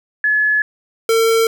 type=tone pair in turn; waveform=sine / square; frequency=1708 / 452.4 Hz; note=G#6 / A4; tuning=+48 / +48 cents; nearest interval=octave + major seventh; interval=2300 cents; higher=first; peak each=-12 dBFS; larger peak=neither; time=0.24-0.62 / 1.09-1.47 s; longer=neither; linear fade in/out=2 ms; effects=9-bit